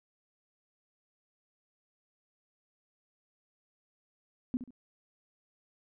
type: tone with echo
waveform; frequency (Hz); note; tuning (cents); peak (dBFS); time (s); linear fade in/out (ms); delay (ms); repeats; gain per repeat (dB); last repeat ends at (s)
sine; 250; B3; +21; -27; 4.54-4.57; 0; 68; 2; -11; 4.706
effects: none